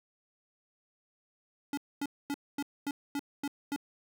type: tone bursts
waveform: square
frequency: 284.3 Hz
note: C#4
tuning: 44 cents sharp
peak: -32 dBFS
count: 8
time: 1.73-3.762 s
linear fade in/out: 2 ms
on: 44 ms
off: 240 ms
effects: none